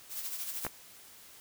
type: noise with tremolo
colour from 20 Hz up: blue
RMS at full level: -36 dBFS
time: 0.09-0.7 s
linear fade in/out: 50 ms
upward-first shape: triangle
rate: 13 Hz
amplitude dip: 60%
type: clicks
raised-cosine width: 0.5 ms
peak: -20 / -19 dBFS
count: 2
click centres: 0.65 / 0.666 s
effects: white hiss -54 dBFS RMS until 1.4 s